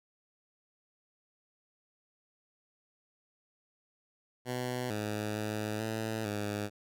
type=tone with pitch steps; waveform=10% pulse; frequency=124.9 / 106 / 106.9 / 110.9 / 103.7 Hz; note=B2 / G#2 / A2 / A2 / G#2; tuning=+20 / +36 / -49 / +14 / -2 cents; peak=-25 dBFS; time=4.45-6.7 s; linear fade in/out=50 ms; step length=450 ms; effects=none